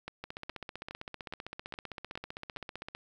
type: two click trains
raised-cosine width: 0.3 ms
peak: -24 / -23 dBFS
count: 43 / 7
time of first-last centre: 0.24-2.95 / 0.08-2.57 s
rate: 15.5 / 2.41 Hz
effects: 10-bit